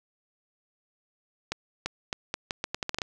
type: accelerating click train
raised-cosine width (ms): 0.2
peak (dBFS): -12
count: 12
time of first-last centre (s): 1.52-3.018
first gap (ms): 340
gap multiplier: 0.79
effects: none